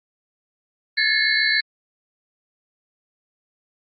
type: tone cluster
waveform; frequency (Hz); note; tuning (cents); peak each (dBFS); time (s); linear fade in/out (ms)
sine; 1708 / 1775 / 2164 / 4060 / 4447; G#6 / A6 / C#7 / B7 / C#8; +48 / +15 / -42 / +47 / +5; -22 / -23 / -23 / -23 / -26; 0.97-1.61; 10
effects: Opus 32 kbps